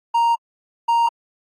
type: tone pair in turn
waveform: triangle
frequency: 932.3 / 932.3 Hz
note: A#5 / A#5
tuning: 0 / 0 cents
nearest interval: unison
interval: 0 cents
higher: neither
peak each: -12 dBFS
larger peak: neither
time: 0.14-0.35 / 0.88-1.09 s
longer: neither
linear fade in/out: 10 ms
effects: AAC 32 kbps